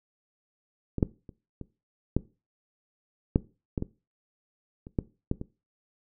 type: clicks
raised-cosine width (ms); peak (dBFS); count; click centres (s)
3; -17 / -8 / -30 / -25 / -10 / -7 / -15 / -17 / -29 / -12 / -13 / -22; 12; 0.983 / 1.028 / 1.292 / 1.613 / 2.166 / 3.359 / 3.778 / 3.824 / 4.869 / 4.988 / 5.314 / 5.414
effects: noise-tail reverb RT60 0.3 s tail -19 dB re dry